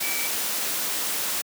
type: tone in noise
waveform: sine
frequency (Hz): 2306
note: D7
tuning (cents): -32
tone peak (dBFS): -31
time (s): 0.02-0.28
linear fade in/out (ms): 10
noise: white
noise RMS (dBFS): -27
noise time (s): 0-1.42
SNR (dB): -7
effects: high-pass 200 Hz 12 dB/octave